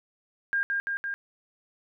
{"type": "tone with echo", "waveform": "sine", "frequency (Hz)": 1609, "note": "G6", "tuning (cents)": 45, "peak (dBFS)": -23, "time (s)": [0.53, 0.63], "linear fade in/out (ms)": 0, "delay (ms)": 170, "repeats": 3, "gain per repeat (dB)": -2, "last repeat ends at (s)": 1.14, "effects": []}